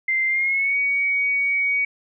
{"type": "tone with pitch glide", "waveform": "sine", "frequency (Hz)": [2086, 2249], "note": ["C7", "C#7"], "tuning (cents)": [-6, 24], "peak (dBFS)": -18, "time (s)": [0.08, 1.85], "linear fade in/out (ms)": 5, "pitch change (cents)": 130, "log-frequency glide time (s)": [0.27, 0.77], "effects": []}